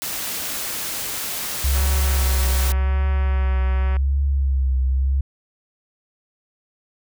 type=noise; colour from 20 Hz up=white; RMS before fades=-27 dBFS; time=0.02-2.72 s; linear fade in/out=0 ms
type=tone with vibrato; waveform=sine; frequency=67.2 Hz; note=C2; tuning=47 cents sharp; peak=-16 dBFS; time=1.64-5.21 s; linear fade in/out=5 ms; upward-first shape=triangle; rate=0.87 Hz; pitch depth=72 cents each way
type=click train; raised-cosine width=0.5 ms; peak=-19 dBFS; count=420; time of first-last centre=1.75-3.967 s; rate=189 Hz
effects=none